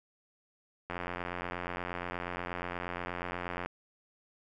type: click train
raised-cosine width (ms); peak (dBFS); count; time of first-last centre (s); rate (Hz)
0.5; -21; 245; 0.9-3.66; 88.4
effects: none